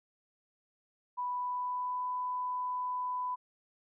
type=tone with pitch glide; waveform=sine; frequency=987.8 to 998.1 Hz; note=B5 to B5; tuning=0 to +18 cents; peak=-32 dBFS; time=1.17-3.36 s; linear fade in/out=20 ms; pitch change=+18 cents; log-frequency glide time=1.27-2.06 s; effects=none